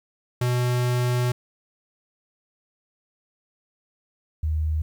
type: tone pair in turn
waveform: square / sine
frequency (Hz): 123.47 / 77.78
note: B2 / D#2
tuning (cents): 0 / 0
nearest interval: minor sixth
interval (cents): 800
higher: first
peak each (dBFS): -21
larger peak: neither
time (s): 0.41-1.32 / 4.43-4.82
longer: first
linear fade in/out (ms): 5
effects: 10-bit